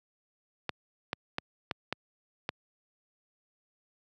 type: clicks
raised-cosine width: 0.3 ms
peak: -14 dBFS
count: 6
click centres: 0.693 / 1.131 / 1.384 / 1.712 / 1.926 / 2.491 s
effects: high-pass 100 Hz 12 dB/octave